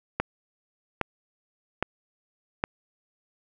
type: click train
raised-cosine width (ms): 0.5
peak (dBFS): -9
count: 4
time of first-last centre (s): 0.2-2.639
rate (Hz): 1.23
effects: none